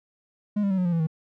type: tone with pitch steps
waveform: triangle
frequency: 207.7 / 198.66 / 190.02 / 181.76 / 173.85 / 166.29 / 159.05 Hz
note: G#3 / G3 / F#3 / F#3 / F3 / E3 / D#3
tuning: 0 / +23 / +46 / -31 / -8 / +15 / +38 cents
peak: -19 dBFS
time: 0.56-1.071 s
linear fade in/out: 10 ms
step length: 73 ms
effects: none